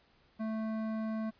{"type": "tone with hard clipping", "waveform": "sine", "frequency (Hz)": 220, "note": "A3", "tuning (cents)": 0, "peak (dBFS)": -35, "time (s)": [0.39, 1.31], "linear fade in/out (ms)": 20, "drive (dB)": 13, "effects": ["pink hiss -67 dBFS RMS until 1.39 s", "resampled to 11025 Hz"]}